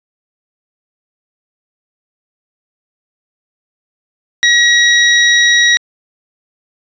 25% pulse tone, 1907 Hz, A#6, 39 cents sharp, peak -3 dBFS, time 4.43-5.77 s, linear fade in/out 0 ms, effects resampled to 16000 Hz

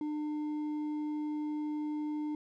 sine tone with hard clipping, 301 Hz, D4, 43 cents sharp, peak -34 dBFS, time 0.01-2.35 s, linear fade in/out 2 ms, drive 4 dB, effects none

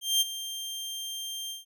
sawtooth tone with ADSR envelope, 3175 Hz, G7, 21 cents sharp, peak -17 dBFS, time 0.01-1.65 s, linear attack 200 ms, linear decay 25 ms, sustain -14 dB, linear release 150 ms, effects none

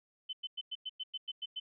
sine tone bursts, 3047 Hz, G7, 50 cents flat, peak -36 dBFS, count 10, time 0.29-1.6 s, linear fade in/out 10 ms, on 41 ms, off 100 ms, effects none

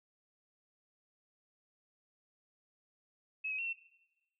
sine tone with pitch steps, 2576 / 2537 / 2722 / 2704 Hz, E7 / D#7 / F7 / E7, -41 / +33 / -45 / +43 cents, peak -35 dBFS, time 3.44-3.732 s, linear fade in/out 10 ms, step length 73 ms, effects noise-tail reverb RT60 1.0 s tail -18 dB re dry

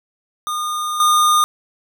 square tone with level steps, 1219 Hz, D#6, 36 cents flat, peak -21 / -12 dBFS, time 0.47-1.44 s, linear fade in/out 0 ms, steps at 1 s, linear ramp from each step 2 ms, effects none

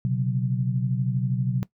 sine chord, B suspended second, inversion none, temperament equal with one note detuned, 126.07 / 138.59 / 185 Hz, B2 / C#3 / F#3, +36 / 0 / 0 cents, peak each -24 / -28 / -28 dBFS, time 0.05-1.63 s, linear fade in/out 0 ms, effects noise-tail reverb RT60 0.1 s tail -18 dB re dry

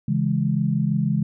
sine chord, C# minor, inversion none, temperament equal, 138.59 / 164.81 / 207.7 Hz, C#3 / E3 / G#3, 0 / 0 / 0 cents, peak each -23 dBFS, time 0.08-1.23 s, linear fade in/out 5 ms, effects none

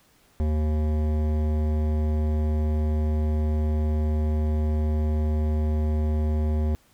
sine tone with hard clipping, 76.6 Hz, D#2, 27 cents flat, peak -23 dBFS, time 0.4-6.75 s, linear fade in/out 0 ms, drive 15 dB, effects pink hiss -60 dBFS RMS until 6.93 s

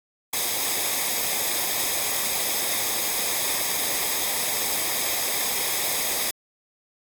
white noise with comb filter, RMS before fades -25 dBFS, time 0.33-6.31 s, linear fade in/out 5 ms, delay 0.69 ms, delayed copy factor -0.6, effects AAC 64 kbps

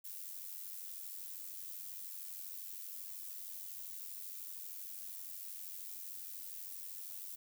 violet noise with amplitude modulation, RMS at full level -44 dBFS, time 0.04-7.36 s, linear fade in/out 10 ms, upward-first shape sine, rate 92.8 Hz, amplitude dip 60%, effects none

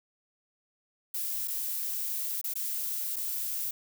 violet noise with dropouts, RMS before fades -33 dBFS, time 1.14-3.71 s, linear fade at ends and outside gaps 5 ms, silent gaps 1.476-1.48 / 2.414-2.441 / 2.538-2.555 / 3.16-3.164 s, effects none

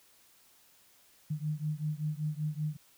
sine beating tone pair, 150 / 155.2 Hz, D3 / D#3, +37 / -4 cents, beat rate 5.2 Hz, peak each -34 / -35 dBFS, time 1.3-2.77 s, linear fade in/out 10 ms, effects white hiss -63 dBFS RMS until 2.97 s

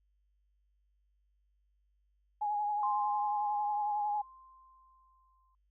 sine tone with vibrato, 832 Hz, G#5, 3 cents sharp, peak -30 dBFS, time 2.41-4.22 s, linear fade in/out 10 ms, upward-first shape triangle, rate 11 Hz, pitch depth 36 cents each way
sine tone with exponential decay, 1046 Hz, C6, 1 cent flat, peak -31 dBFS, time 2.83-5.55 s, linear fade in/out 2 ms, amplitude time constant 590 ms
effects added 50 Hz sine -70 dBFS peak until 5.7 s

